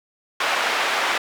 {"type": "band-pass noise", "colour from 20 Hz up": "white", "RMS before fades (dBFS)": -22, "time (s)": [0.4, 1.18], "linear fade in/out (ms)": 5, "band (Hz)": [580, 2200], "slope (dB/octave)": 12, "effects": []}